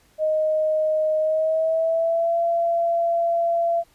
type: tone with pitch glide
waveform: sine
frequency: 622.3 to 678.6 Hz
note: D#5 to F5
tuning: 0 to -50 cents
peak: -18 dBFS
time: 0.18-3.84 s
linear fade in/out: 50 ms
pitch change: +150 cents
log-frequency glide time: 1.19-2.39 s
effects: pink hiss -59 dBFS RMS until 3.94 s + resampled to 32000 Hz